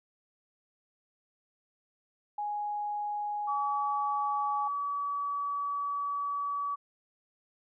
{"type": "tone with pitch glide", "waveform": "sine", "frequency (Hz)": [830.6, 835.9], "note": ["G#5", "G#5"], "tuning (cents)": [0, 11], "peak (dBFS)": -31, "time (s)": [2.38, 4.68], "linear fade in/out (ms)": 5, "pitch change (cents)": 11, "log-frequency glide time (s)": [3.38, 3.83]}
{"type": "tone", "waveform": "sine", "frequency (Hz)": 1142, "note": "D6", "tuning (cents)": -49, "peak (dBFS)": -30, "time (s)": [3.47, 6.76], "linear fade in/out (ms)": 20}
{"effects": []}